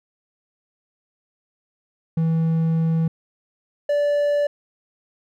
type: tone pair in turn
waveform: triangle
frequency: 162.8 / 581.3 Hz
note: E3 / D5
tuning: -21 / -18 cents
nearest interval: octave + minor seventh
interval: 2203 cents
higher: second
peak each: -15 dBFS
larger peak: neither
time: 2.17-3.08 / 3.89-4.47 s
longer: first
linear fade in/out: 5 ms
effects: none